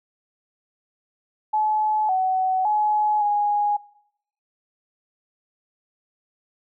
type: tone with pitch steps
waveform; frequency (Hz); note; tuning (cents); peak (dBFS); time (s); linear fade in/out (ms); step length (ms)
sine; 857 / 751 / 846 / 827; A5 / F#5 / G#5 / G#5; -46 / +26 / +32 / -8; -18; 1.53-3.77; 10; 560
effects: noise-tail reverb RT60 0.7 s tail -20 dB re dry